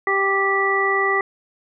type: harmonic tone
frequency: 392 Hz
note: G4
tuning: in tune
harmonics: 1 / 2 / 3 / 5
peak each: -22 / -26 / -22 / -20 dBFS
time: 0.07-1.21 s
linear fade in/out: 2 ms
effects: none